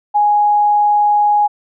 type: tone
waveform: sine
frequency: 830.6 Hz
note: G#5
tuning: in tune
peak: -9 dBFS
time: 0.14-1.48 s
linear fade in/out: 20 ms
effects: none